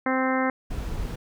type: harmonic tone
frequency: 260.7 Hz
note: C4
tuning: 6 cents flat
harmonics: 1 / 2 / 3 / 4 / 5 / 6 / 7 / 8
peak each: -25 / -28 / -30 / -31 / -32 / -33 / -33 / -34 dBFS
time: 0.06-0.5 s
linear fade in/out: 2 ms
type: noise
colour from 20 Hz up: brown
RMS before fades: -30 dBFS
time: 0.7-1.16 s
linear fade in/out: 10 ms
effects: none